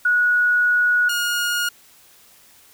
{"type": "tone pair in turn", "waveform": ["sine", "sawtooth"], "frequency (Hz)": [1460, 1431.6], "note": ["F#6", "F6"], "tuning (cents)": [-24, 42], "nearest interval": "unison", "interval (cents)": 34, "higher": "first", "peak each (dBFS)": [-14, -16], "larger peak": "first", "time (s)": [[0.05, 1.09], [1.09, 1.69]], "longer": "first", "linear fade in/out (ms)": 5, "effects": ["white hiss -51 dBFS RMS until 2.73 s"]}